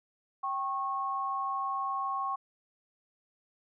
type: tone pair together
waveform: sine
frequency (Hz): 781 / 1093.3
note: G5 / C#6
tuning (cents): -7 / -24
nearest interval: tritone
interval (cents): 583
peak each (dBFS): -36 / -31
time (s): 0.43-2.36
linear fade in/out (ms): 10
effects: none